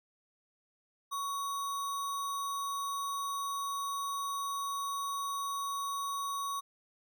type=tone with sample-and-hold; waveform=sine; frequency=1119 Hz; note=C#6; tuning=16 cents sharp; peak=-33 dBFS; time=1.11-6.61 s; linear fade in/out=20 ms; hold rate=4900 Hz; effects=none